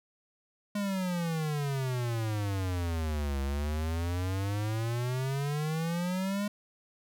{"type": "exponential two-way sweep", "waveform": "square", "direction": "down then up", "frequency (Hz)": [207.7, 67.8, 207.7], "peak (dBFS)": -30, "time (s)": [0.75, 6.48], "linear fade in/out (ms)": 5, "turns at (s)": 3.41, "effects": []}